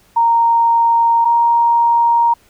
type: tone pair in turn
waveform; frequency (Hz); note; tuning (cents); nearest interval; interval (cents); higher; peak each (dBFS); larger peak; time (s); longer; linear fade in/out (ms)
sine; 928 / 936.1; A#5 / A#5; -8 / +7; unison; 15; second; -9; neither; 0.16-1.25 / 1.25-2.34; neither; 10
effects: pink hiss -52 dBFS RMS until 2.49 s